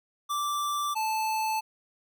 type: tone pair in turn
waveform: square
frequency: 1171 / 874.8 Hz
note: D6 / A5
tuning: -5 / -10 cents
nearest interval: perfect fourth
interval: 505 cents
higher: first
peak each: -28 / -27 dBFS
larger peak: second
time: 0.29-0.95 / 0.95-1.61 s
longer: neither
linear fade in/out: 20 ms
effects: none